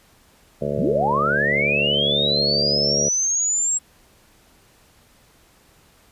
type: harmonic tone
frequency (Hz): 72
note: D2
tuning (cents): -34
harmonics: 1 / 2 / 3 / 4 / 5 / 6 / 7 / 8 / 9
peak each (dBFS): -39 / -29 / -29 / -40 / -33 / -29 / -28 / -28 / -32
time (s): 0.61-3.09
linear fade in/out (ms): 10
type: linear sweep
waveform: sine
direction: up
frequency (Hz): 91.4 to 7670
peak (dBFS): -18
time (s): 0.77-3.79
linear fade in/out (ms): 20
effects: pink hiss -55 dBFS RMS until 6.11 s + resampled to 32000 Hz